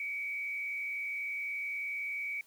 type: tone with frequency modulation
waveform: sine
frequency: 2276 Hz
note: C#7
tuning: 45 cents sharp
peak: -34 dBFS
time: 0-2.41 s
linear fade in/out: 2 ms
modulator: 91.5 Hz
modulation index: 0.64
effects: white hiss -64 dBFS RMS until 2.46 s